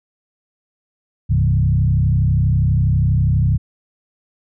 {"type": "tone with frequency modulation", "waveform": "sine", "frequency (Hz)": 110, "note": "A2", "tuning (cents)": 0, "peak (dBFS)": -12, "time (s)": [1.29, 3.58], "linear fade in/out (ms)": 20, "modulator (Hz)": 32.3, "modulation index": 1.4, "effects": []}